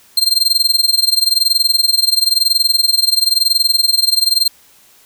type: tone with amplitude modulation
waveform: 40% pulse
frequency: 4176 Hz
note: C8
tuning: 4 cents flat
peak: -6 dBFS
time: 0.17-4.48 s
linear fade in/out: 5 ms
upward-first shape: sine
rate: 21 Hz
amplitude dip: 90%
effects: white hiss -48 dBFS RMS until 5.05 s